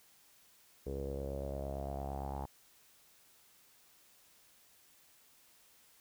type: tone with low-pass filter sweep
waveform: sawtooth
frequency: 68.8 Hz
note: C#2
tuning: 12 cents flat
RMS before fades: -40 dBFS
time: 0.86-2.46 s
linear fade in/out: 10 ms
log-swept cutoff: 450 to 860 Hz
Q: 6.5
effects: white hiss -65 dBFS RMS until 6 s